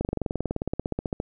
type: slowing click train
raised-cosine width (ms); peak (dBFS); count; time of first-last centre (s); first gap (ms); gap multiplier
2; -13; 23; 0.01-1.201; 39; 1.03
effects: none